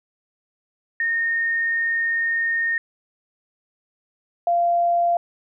sine tone pair in turn, 1839 / 691.2 Hz, A#6 / F5, -24 / -18 cents, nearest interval octave + perfect fourth, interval 1694 cents, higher first, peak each -19 / -16 dBFS, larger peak second, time 1-2.78 / 4.47-5.17 s, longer first, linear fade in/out 2 ms, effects none

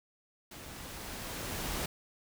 pink noise with level ramp, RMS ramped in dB -48 to -35 dBFS, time 0.51-1.86 s, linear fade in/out 5 ms, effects none

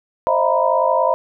sine tone cluster, 528 / 619 / 670 / 942 / 998 Hz, C5 / D#5 / E5 / A#5 / B5, +16 / -9 / +28 / +18 / +18 cents, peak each -20 dBFS, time 0.27-1.14 s, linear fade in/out 0 ms, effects none

